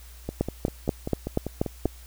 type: two click trains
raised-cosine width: 2 ms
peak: -16 / -9 dBFS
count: 9 / 7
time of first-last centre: 0.29-1.859 / 0.41-1.856 s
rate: 5.1 / 4.15 Hz
effects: added 60 Hz sine -44 dBFS peak until 2.06 s + white hiss -52 dBFS RMS until 2.06 s